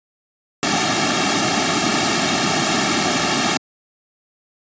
pink noise with comb filter, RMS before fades -17 dBFS, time 0.63-3.57 s, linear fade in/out 0 ms, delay 2 ms, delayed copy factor -0.95, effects high-pass 200 Hz 12 dB/octave + resampled to 16000 Hz

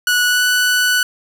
sawtooth tone with pitch glide, 1471 to 1485.5 Hz, F#6 to F#6, -11 to +6 cents, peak -9 dBFS, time 0.07-1.03 s, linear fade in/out 2 ms, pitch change +17 cents, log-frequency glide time 0.26-0.44 s, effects none

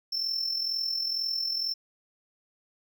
triangle tone with amplitude modulation, 5360 Hz, E8, 28 cents sharp, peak -24 dBFS, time 0.12-1.74 s, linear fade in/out 10 ms, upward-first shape sine, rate 42.1 Hz, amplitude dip 55%, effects none

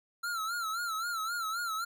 square tone with vibrato, 1354 Hz, E6, 46 cents sharp, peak -33 dBFS, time 0.23-1.85 s, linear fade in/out 10 ms, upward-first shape sine, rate 3.8 Hz, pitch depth 100 cents each way, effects none

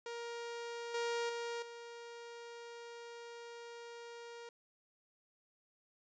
sawtooth tone with level steps, 470 Hz, A#4, 14 cents sharp, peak -38 / -31 / -35 / -44 dBFS, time 0.06-4.49 s, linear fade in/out 2 ms, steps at 0.94 / 1.29 / 1.62 s, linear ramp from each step 5 ms, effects resampled to 16000 Hz

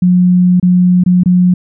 sine tone with dropouts, 180 Hz, F#3, 47 cents flat, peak -5 dBFS, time 0.02-1.54 s, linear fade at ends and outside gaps 5 ms, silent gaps 0.599-0.627 / 1.038-1.061 / 1.235-1.258 s, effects none

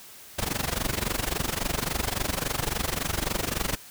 pink noise with amplitude modulation, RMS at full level -25 dBFS, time 0.38-3.76 s, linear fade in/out 10 ms, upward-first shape sine, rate 23.6 Hz, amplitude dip 90%, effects white hiss -47 dBFS RMS until 3.9 s

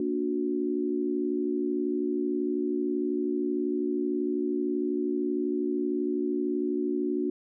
sine chord, Bb augmented, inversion none, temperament just, 233.1 / 291.4 / 364.2 Hz, Bb3 / D4 / F#4, 0 / -13 / -27 cents, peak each -33 / -29 / -29 dBFS, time 0-7.3 s, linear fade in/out 2 ms, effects none

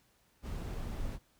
brown noise, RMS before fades -38 dBFS, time 0.42-1.19 s, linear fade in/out 50 ms, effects pink hiss -70 dBFS RMS until 1.39 s

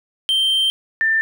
triangle / sine tone pair in turn, 3136 / 1786.1 Hz, G7 / A6, 0 / +25 cents, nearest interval minor seventh, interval 975 cents, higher first, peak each -13 / -14 dBFS, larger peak first, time 0.29-0.7 / 1.01-1.21 s, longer first, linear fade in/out 0 ms, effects none

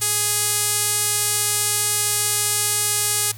sawtooth tone with band-pass filter, 415.3 Hz, G#4, in tune, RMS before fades -21 dBFS, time 0.01-3.32 s, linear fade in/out 10 ms, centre 9700 Hz, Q 1.7, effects added 109 Hz sine -36 dBFS peak until 3.37 s + white hiss -44 dBFS RMS until 3.37 s

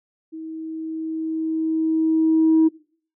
sine tone with level ramp, 319.8 Hz, D#4, 48 cents sharp, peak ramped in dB -31 to -10 dBFS, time 0.32-2.69 s, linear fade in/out 20 ms, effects noise-tail reverb RT60 0.5 s tail -22 dB re dry + tanh soft clip ceiling -9 dBFS

